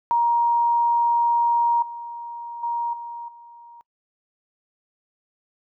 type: tone with level steps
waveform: sine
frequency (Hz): 942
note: A#5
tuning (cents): +18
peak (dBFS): -16 / -31 / -22 / -31 / -42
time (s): 0.11-3.81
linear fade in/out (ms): 0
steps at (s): 1.82 / 2.63 / 2.93 / 3.28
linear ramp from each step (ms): 5
effects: noise-tail reverb RT60 0.1 s tail -25 dB re dry